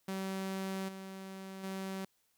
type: tone with level steps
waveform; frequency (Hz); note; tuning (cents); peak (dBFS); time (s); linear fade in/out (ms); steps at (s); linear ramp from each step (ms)
sawtooth; 191.6; G3; -39; -32 / -40 / -34; 0.08-2.05; 5; 0.88 / 1.63; 10
effects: white hiss -75 dBFS RMS until 2.37 s